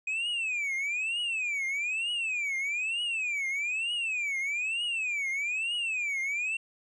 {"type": "tone with vibrato", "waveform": "triangle", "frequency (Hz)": 2480, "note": "D#7", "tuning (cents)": -6, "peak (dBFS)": -27, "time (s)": [0.07, 6.57], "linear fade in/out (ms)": 5, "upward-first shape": "triangle", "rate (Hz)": 1.1, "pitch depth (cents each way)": 290, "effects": ["resampled to 24000 Hz"]}